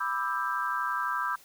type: chord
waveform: sine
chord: E minor seventh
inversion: second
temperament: just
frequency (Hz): 988.9 / 1186.7 / 1318.5 / 1582.2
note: B5 / D6 / E6 / G6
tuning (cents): +2 / +18 / 0 / +16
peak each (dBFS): -33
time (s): 0-1.36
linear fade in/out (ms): 10
effects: white hiss -56 dBFS RMS until 1.44 s